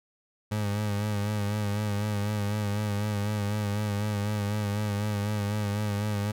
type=tone with vibrato; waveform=30% pulse; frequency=103.83 Hz; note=G#2; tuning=in tune; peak=-24 dBFS; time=0.51-6.32 s; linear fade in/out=10 ms; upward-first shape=sine; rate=4 Hz; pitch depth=45 cents each way; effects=none